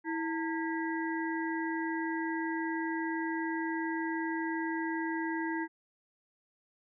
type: harmonic tone with a mistuned harmonic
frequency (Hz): 325.7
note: E4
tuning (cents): -21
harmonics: 1 / 3 / 5 / 6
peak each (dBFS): -33 / -38 / -40 / -41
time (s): 0.04-5.68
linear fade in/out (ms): 50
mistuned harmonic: 3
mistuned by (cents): -130
effects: none